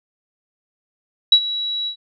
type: tone with ADSR envelope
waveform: sine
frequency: 3900 Hz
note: B7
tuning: 23 cents flat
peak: -5 dBFS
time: 1.32-1.96 s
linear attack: 4 ms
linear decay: 70 ms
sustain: -16 dB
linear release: 90 ms
effects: none